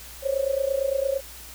sine tone with amplitude modulation, 544 Hz, C#5, 33 cents flat, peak -18 dBFS, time 0.22-1.21 s, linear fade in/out 50 ms, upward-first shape sine, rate 28.8 Hz, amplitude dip 85%, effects added 60 Hz sine -46 dBFS peak until 1.54 s + white hiss -43 dBFS RMS until 1.54 s

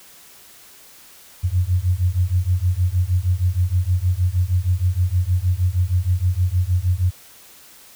sine beating tone pair, 87.31 / 93.71 Hz, F2 / F#2, 0 / +23 cents, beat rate 6.4 Hz, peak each -19 dBFS, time 1.43-7.11 s, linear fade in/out 20 ms, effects white hiss -46 dBFS RMS until 7.95 s

